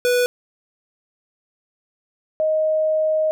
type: tone pair in turn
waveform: square / sine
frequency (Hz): 491.8 / 625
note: B4 / D#5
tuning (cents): -7 / +8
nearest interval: major third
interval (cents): 415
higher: second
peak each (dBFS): -16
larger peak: neither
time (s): 0.05-0.26 / 2.4-3.31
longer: second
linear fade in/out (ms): 0
effects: none